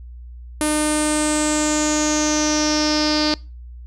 sawtooth tone with low-pass filter sweep, 303.3 Hz, D#4, 44 cents flat, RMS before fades -19 dBFS, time 0.61-3.34 s, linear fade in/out 0 ms, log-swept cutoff 10000 to 4700 Hz, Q 8, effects noise-tail reverb RT60 0.3 s tail -24 dB re dry + added 60 Hz sine -34 dBFS peak until 3.86 s

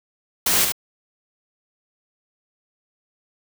white noise with echo, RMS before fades -19 dBFS, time 0.46-0.65 s, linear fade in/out 5 ms, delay 72 ms, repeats 1, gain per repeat -4 dB, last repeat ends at 0.722 s, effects none

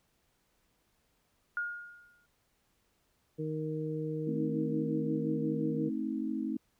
sine tone with exponential decay, 1426 Hz, F6, 36 cents sharp, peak -29 dBFS, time 1.57-2.26 s, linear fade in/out 1 ms, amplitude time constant 150 ms
harmonic tone, 155.56 Hz, D#3, in tune, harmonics 1 / 2 / 3, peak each -36 / -38 / -37 dBFS, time 3.38-5.9 s, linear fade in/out 20 ms
sine chord, A diminished, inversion none, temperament just, 220 / 264 / 316.8 Hz, A3 / C4 / Eb4, 0 / +16 / +31 cents, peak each -36 dBFS, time 4.27-6.57 s, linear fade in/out 5 ms
effects pink hiss -74 dBFS RMS until 6.79 s

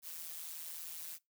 blue noise with amplitude modulation, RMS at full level -42 dBFS, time 0.02-1.19 s, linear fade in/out 50 ms, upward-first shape sine, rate 163 Hz, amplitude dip 85%, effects noise-tail reverb RT60 0.2 s tail -23 dB re dry

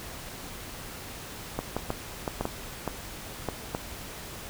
clicks, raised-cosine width 1 ms, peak -14 dBFS, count 9, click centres 1.59 / 1.766 / 1.904 / 2.278 / 2.41 / 2.454 / 2.877 / 3.487 / 3.749 s, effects pink hiss -41 dBFS RMS until 4.49 s

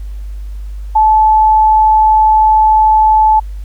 sine tone, 867 Hz, A5, 26 cents flat, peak -5 dBFS, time 0.95-3.4 s, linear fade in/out 10 ms, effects added 50 Hz sine -21 dBFS peak until 3.64 s + pink hiss -49 dBFS RMS until 3.64 s

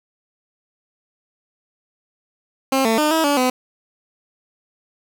15% pulse tone with pitch steps, 267.2 / 224.1 / 303.1 / 321.7 / 287.4 / 253.7 Hz, C4 / A3 / D#4 / E4 / D4 / B3, +36 / +32 / -45 / -42 / -37 / +47 cents, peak -9 dBFS, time 2.72-3.5 s, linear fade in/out 5 ms, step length 130 ms, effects none

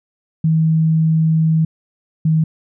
sine tone pair in turn, 160 / 158.62 Hz, D#3 / D#3, +49 / +34 cents, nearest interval unison, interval 15 cents, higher first, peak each -11 dBFS, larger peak neither, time 0.44-1.65 / 2.25-2.44 s, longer first, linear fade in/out 5 ms, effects none

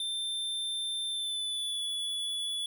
square tone with pitch glide, 3570 to 3421 Hz, A7 to A7, +24 to -49 cents, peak -32 dBFS, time 0-2.66 s, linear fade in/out 2 ms, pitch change -73 cents, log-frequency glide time 1.08-1.83 s, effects none

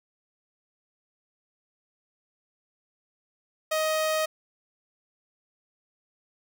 sawtooth tone, 627 Hz, D#5, 13 cents sharp, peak -20 dBFS, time 3.71-4.26 s, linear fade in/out 10 ms, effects none

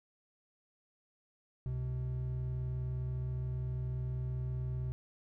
triangle tone pair together, 67.1 / 126.67 Hz, C2 / B2, +44 / +44 cents, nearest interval major seventh, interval 1100 cents, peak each -38 / -33 dBFS, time 1.66-4.92 s, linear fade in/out 0 ms, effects none

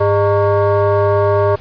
sine tone with frequency modulation, 100.8 Hz, G2, 49 cents sharp, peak -10 dBFS, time 0-1.56 s, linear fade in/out 10 ms, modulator 508 Hz, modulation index 1.6, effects pink hiss -39 dBFS RMS until 1.6 s + resampled to 11025 Hz

